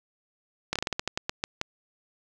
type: slowing click train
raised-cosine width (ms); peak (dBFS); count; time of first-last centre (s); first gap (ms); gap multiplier
0.2; -10; 12; 0.73-1.614; 26; 1.21
effects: none